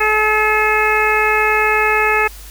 harmonic tone, 429 Hz, A4, 44 cents flat, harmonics 1 / 2 / 3 / 4 / 5 / 6, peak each -19 / -19 / -19 / -19 / -19 / -19 dBFS, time 0-2.28 s, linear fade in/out 10 ms, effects added 50 Hz sine -34 dBFS peak until 2.5 s + white hiss -39 dBFS RMS until 2.5 s

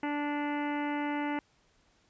harmonic tone, 292.3 Hz, D4, 8 cents flat, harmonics 1 / 2 / 3 / 4 / 5 / 6 / 7 / 8 / 9 / 10, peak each -32 / -42 / -36 / -48 / -43 / -47 / -42 / -51 / -50 / -53 dBFS, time 0.03-1.39 s, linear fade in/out 2 ms, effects pink hiss -68 dBFS RMS until 2.09 s + resampled to 16000 Hz

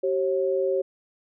sine tone pair together, 383.3 / 542 Hz, G4 / C#5, -39 / -39 cents, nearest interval tritone, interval 600 cents, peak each -24 dBFS, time 0.03-0.82 s, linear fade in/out 10 ms, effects none

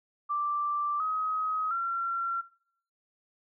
sine tone with pitch steps, 1174.7 / 1266.3 / 1365.1 Hz, D6 / D#6 / F6, 0 / +30 / -40 cents, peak -27 dBFS, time 0.29-2.42 s, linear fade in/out 20 ms, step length 710 ms, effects noise-tail reverb RT60 0.6 s tail -21 dB re dry

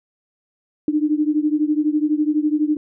sine beating tone pair, 298.1 / 310.1 Hz, D4 / D#4, +26 / -6 cents, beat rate 12 Hz, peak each -18 / -20 dBFS, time 0.88-2.77 s, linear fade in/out 2 ms, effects none

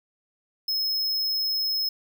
square tone, 5170 Hz, E8, 34 cents flat, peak -24 dBFS, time 0.68-1.89 s, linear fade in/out 5 ms, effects none

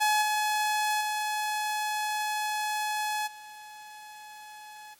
sawtooth tone with level steps, 849 Hz, G#5, 38 cents sharp, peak -18 / -21 / -24 / -40 dBFS, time 0-4.95 s, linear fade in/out 20 ms, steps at 0.21 / 1 / 3.26 s, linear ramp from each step 20 ms, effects white hiss -60 dBFS RMS until 4.99 s + MP3 64 kbps

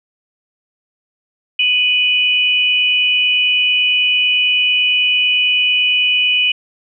sine tone pair together, 2489 / 2960 Hz, D#7 / F#7, 0 / 0 cents, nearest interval minor third, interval 300 cents, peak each -14 dBFS, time 1.59-6.52 s, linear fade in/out 5 ms, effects none

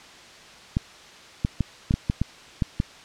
clicks, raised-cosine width 5 ms, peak -9 dBFS, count 9, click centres 0.769 / 1.449 / 1.607 / 1.909 / 1.94 / 2.099 / 2.216 / 2.622 / 2.801 s, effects white hiss -46 dBFS RMS until 3.04 s + low-pass 5000 Hz 12 dB/octave

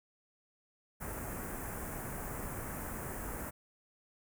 pink band-stop noise, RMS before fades -41 dBFS, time 1-3.51 s, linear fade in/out 20 ms, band 1900 to 8100 Hz, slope 24 dB/octave, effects none

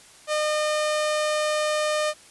sawtooth tone, 608 Hz, D#5, 40 cents flat, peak -18 dBFS, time 0.27-2.14 s, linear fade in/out 50 ms, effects white hiss -50 dBFS RMS until 2.3 s + resampled to 24000 Hz

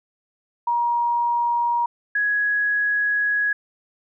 sine tone pair in turn, 949 / 1670.1 Hz, A#5 / G#6, +31 / +9 cents, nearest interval minor seventh, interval 978 cents, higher second, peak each -18 dBFS, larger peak neither, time 0.67-1.86 / 2.15-3.53 s, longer second, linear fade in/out 5 ms, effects none

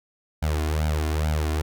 sawtooth tone with flanger, 76.9 Hz, D#2, 20 cents flat, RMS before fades -24 dBFS, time 0.42-1.62 s, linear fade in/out 10 ms, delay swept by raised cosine 1.3 to 2.9 ms, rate 2.3 Hz, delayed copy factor +0.85, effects none

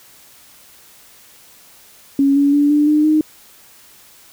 sine tone with pitch steps, 277.2 / 283.2 / 289.3 / 295.6 / 301.9 / 308.5 Hz, C#4 / C#4 / D4 / D4 / D4 / D#4, 0 / +37 / -26 / +11 / +48 / -15 cents, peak -10 dBFS, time 2.19-3.21 s, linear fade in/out 2 ms, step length 170 ms, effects white hiss -46 dBFS RMS until 4.32 s

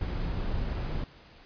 brown noise, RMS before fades -31 dBFS, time 0.01-1.04 s, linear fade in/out 2 ms, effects pink hiss -54 dBFS RMS until 1.45 s + resampled to 11025 Hz

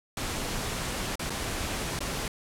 pink noise with dropouts, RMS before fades -32 dBFS, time 0.17-2.28 s, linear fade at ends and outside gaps 2 ms, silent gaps 1.156-1.194 / 1.297-1.303 / 1.991-2.005 s, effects low-pass 11000 Hz 12 dB/octave

